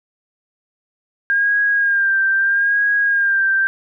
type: tone with vibrato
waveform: sine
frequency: 1609 Hz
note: G6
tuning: 45 cents sharp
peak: -13 dBFS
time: 1.3-3.67 s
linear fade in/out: 0 ms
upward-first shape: sine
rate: 0.78 Hz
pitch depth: 43 cents each way
effects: none